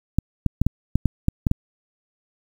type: clicks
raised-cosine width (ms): 5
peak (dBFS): -5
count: 9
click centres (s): 0.186 / 0.463 / 0.616 / 0.666 / 0.956 / 1.057 / 1.284 / 1.468 / 1.514
effects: 7-bit